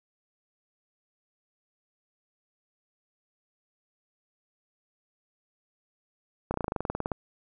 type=slowing click train; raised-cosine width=1 ms; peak=-15 dBFS; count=15; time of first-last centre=6.51-7.118 s; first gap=31 ms; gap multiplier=1.05; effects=none